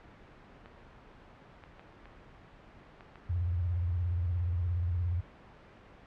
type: clicks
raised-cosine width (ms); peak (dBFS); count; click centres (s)
0.3; -31; 6; 0.659 / 1.638 / 1.795 / 2.056 / 3.008 / 3.157
type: tone with vibrato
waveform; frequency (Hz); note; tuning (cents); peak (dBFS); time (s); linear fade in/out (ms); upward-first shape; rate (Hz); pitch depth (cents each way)
sine; 87.31; F2; 0; -28; 3.29-5.21; 10; sine; 17; 110
effects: pink hiss -54 dBFS RMS until 6.06 s + low-pass 2000 Hz 12 dB/octave